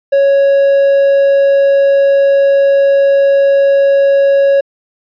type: tone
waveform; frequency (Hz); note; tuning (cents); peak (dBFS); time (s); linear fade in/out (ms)
triangle; 554.4; C#5; 0; -4; 0.12-4.61; 10
effects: resampled to 11025 Hz